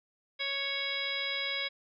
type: harmonic tone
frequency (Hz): 554.4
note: C#5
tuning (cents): 0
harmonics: 1 / 2 / 3 / 4 / 5 / 6 / 7 / 9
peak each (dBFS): -43 / -47 / -42 / -35 / -47 / -37 / -38 / -44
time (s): 0.39-1.69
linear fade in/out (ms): 20
effects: none